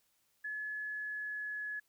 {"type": "tone with pitch glide", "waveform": "sine", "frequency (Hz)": [1708, 1697.2], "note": ["G#6", "G#6"], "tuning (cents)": [48, 37], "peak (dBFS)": -37, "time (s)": [0.44, 1.8], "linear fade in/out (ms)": 10, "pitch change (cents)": -11, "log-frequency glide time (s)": [0.66, 1.64], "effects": ["white hiss -75 dBFS RMS until 1.88 s"]}